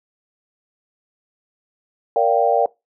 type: chord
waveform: sine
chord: G minor seventh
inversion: first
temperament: equal with one note detuned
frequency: 466.2 / 579.9 / 698.5 / 784 Hz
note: Bb4 / D5 / F5 / G5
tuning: 0 / -22 / 0 / 0 cents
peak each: -19 dBFS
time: 2.16-2.66 s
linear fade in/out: 2 ms
effects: noise-tail reverb RT60 0.2 s tail -21 dB re dry